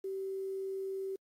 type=tone with quantisation; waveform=sine; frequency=385.7 Hz; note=G4; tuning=28 cents flat; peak=-35 dBFS; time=0.04-1.16 s; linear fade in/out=5 ms; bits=10; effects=AAC 48 kbps